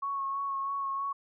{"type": "tone with vibrato", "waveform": "sine", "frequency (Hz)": 1102, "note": "C#6", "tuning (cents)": -11, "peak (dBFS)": -30, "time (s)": [0.02, 1.13], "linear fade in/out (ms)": 10, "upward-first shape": "sine", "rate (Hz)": 3.1, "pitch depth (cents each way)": 20, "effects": []}